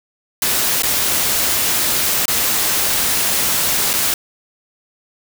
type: noise with dropouts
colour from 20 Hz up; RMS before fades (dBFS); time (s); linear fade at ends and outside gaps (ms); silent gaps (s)
white; -17; 0.42-4.14; 2; 0.822-0.833 / 2.256-2.28 / 3.932-3.936
effects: none